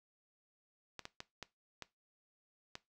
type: clicks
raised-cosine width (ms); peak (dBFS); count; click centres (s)
0.2; -26; 6; 0.993 / 1.054 / 1.204 / 1.427 / 1.823 / 2.754
effects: noise-tail reverb RT60 0.2 s tail -18 dB re dry